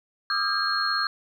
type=tone cluster; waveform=sine; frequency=1186 / 1264 / 1358 / 1607 / 4268 Hz; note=D6 / D#6 / F6 / G6 / C8; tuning=+17 / +27 / -49 / +43 / +34 cents; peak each=-31 / -30 / -33 / -27 / -27 dBFS; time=0.3-1.07 s; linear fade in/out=2 ms; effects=9-bit